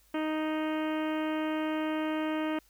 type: harmonic tone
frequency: 311.1 Hz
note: D#4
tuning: in tune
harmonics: 1 / 2 / 3 / 4 / 5 / 6 / 7 / 8 / 9 / 10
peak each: -30 / -36 / -40 / -42 / -44 / -46 / -47 / -48 / -49 / -50 dBFS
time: 0.14-2.59 s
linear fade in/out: 5 ms
effects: added 50 Hz sine -65 dBFS peak until 2.69 s + white hiss -65 dBFS RMS until 2.69 s